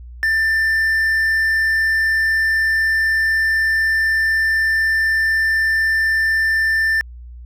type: tone with hard clipping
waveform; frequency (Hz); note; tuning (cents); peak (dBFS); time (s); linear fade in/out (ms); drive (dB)
triangle; 1782; A6; +22; -15; 0.23-7.01; 0; 6
effects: added 60 Hz sine -33 dBFS peak until 7.45 s